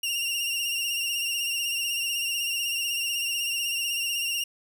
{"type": "tone with vibrato", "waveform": "sawtooth", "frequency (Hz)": 2795, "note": "F7", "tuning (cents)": 1, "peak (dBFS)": -23, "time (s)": [0.03, 4.44], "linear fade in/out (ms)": 5, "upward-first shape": "sine", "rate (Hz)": 16, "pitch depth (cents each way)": 44, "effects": []}